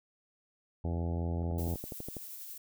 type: harmonic tone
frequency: 84.7 Hz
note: E2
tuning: 48 cents sharp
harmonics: 1 / 2 / 3 / 4 / 5 / 6 / 7 / 8 / 9 / 10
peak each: -32 / -38 / -42 / -44 / -46 / -48 / -49 / -50 / -51 / -52 dBFS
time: 0.84-1.75 s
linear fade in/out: 5 ms
type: click train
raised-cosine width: 2 ms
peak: -27 dBFS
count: 10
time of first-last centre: 1.43-2.168 s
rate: 12.2 Hz
type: noise with tremolo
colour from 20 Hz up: violet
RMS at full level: -44 dBFS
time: 1.58-2.58 s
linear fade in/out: 5 ms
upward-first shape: sine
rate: 11 Hz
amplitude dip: 25%
effects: none